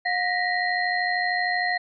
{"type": "tone cluster", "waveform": "sine", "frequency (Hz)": [718, 1874, 1967, 4173], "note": ["F5", "A#6", "B6", "C8"], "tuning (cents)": [48, 9, -7, -5], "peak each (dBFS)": [-26, -26, -28, -33], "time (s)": [0.05, 1.78], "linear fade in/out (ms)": 10, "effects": []}